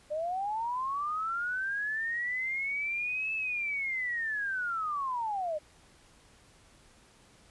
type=linear two-way sweep; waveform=sine; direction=up then down; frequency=587.3 to 2629 to 587.3 Hz; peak=-30 dBFS; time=0.1-5.59 s; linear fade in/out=20 ms; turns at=3.34 s; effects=pink hiss -60 dBFS RMS until 7.5 s + resampled to 24000 Hz